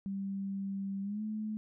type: tone with pitch glide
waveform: sine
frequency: 196 to 215 Hz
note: G3 to A3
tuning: 0 to -40 cents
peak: -34 dBFS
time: 0.06-1.57 s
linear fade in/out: 0 ms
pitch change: +160 cents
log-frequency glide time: 1.02-1.22 s
effects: none